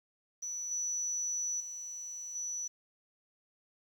sine tone with level steps, 5930 Hz, F#8, 3 cents sharp, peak -36 / -32 / -40 / -35 dBFS, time 0.42-2.68 s, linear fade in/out 10 ms, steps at 0.71 / 1.6 / 2.35 s, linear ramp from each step 5 ms, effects 10-bit

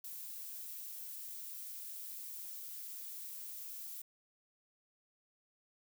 violet noise with amplitude modulation, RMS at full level -45 dBFS, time 0.04-4.02 s, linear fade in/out 5 ms, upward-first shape sine, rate 214 Hz, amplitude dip 30%, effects none

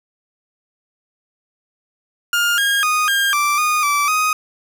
30% pulse tone with pitch steps, 1412 / 1625 / 1238 / 1608 / 1172 / 1229 / 1160 / 1251 Hz, F6 / G#6 / D#6 / G6 / D6 / D#6 / D6 / D#6, +19 / -38 / -9 / +44 / -4 / -22 / -22 / +9 cents, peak -12 dBFS, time 2.33-4.33 s, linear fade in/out 2 ms, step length 250 ms, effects none

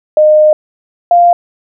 sine tone pair in turn, 612 / 696.8 Hz, D#5 / F5, -29 / -4 cents, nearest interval major second, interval 225 cents, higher second, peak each -3 dBFS, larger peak neither, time 0.17-0.53 / 1.11-1.33 s, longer first, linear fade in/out 2 ms, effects none

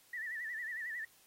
sine tone with vibrato, 1853 Hz, A#6, 11 cents flat, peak -38 dBFS, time 0.13-1.05 s, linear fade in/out 5 ms, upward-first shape sine, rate 11 Hz, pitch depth 110 cents each way, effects white hiss -65 dBFS RMS until 1.26 s + AAC 48 kbps

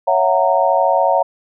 sine chord, F# dominant seventh, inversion second, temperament just, 555 / 666 / 740 / 925 Hz, C#5 / E5 / F#5 / A#5, +2 / +18 / 0 / -14 cents, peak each -17 dBFS, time 0.07-1.23 s, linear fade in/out 10 ms, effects none

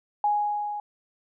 sine tone with level ramp, 830.6 Hz, G#5, in tune, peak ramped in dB -19 to -30 dBFS, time 0.24-0.8 s, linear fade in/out 2 ms, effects none

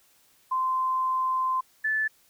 sine tone pair in turn, 1037 / 1744 Hz, C6 / A6, -16 / -16 cents, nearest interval major sixth, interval 900 cents, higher second, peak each -23 dBFS, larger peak neither, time 0.51-1.61 / 1.84-2.08 s, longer first, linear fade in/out 10 ms, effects white hiss -62 dBFS RMS until 2.29 s

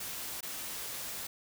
white noise with dropouts, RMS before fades -40 dBFS, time 0-1.27 s, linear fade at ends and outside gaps 5 ms, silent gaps 0.408-0.428 s, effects none

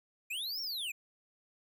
square linear two-way sweep, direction up then down, 2349 to 5588 to 2349 Hz, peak -36 dBFS, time 0.3-0.92 s, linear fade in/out 10 ms, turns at 0.61 s, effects none

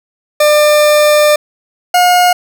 40% pulse tone pair in turn, 598 / 717 Hz, D5 / F5, +31 / +45 cents, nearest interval minor third, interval 314 cents, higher second, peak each -5 dBFS, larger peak neither, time 0.4-1.36 / 1.94-2.33 s, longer first, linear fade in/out 5 ms, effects none

